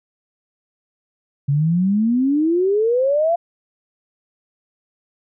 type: exponential sweep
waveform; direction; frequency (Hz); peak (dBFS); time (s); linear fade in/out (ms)
sine; up; 137 to 698.5; -14; 1.48-3.36; 10
effects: none